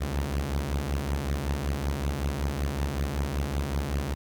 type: beating tone pair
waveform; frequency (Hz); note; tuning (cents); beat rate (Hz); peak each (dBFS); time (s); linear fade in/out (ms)
sawtooth; 66.6 / 71.9; C2 / D2; +31 / -36; 5.3; -27 / -25; 0-4.15; 20
effects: 10-bit